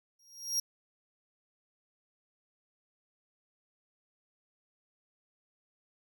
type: tone with exponential growth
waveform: 40% pulse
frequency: 5620 Hz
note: F8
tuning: 10 cents sharp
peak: -25 dBFS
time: 0.19-0.6 s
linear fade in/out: 5 ms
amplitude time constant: 87 ms
effects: none